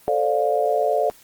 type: chord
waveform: sine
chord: D minor seventh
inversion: second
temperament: just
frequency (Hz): 440.5 / 528.6 / 587.3 / 704.8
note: A4 / C5 / D5 / F5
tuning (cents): +2 / +18 / 0 / +16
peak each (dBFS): -23 / -26 / -22 / -22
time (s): 0.08-1.1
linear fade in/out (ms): 0
effects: white hiss -51 dBFS RMS until 1.23 s + Opus 24 kbps